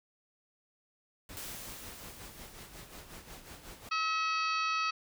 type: noise with tremolo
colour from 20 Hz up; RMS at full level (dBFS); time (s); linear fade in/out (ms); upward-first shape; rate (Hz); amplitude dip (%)
pink; -47; 1.29-3.89; 2; sine; 5.5; 60
type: noise with exponential decay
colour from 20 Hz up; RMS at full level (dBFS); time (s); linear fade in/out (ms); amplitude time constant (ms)
white; -42; 1.37-4.13; 0; 600
type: harmonic tone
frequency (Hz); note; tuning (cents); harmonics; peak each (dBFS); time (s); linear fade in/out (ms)
643; E5; -43; 2 / 3 / 4 / 5 / 6 / 7 / 8 / 9; -31 / -44 / -35 / -46 / -46 / -40 / -53 / -50; 3.91-4.91; 10
effects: none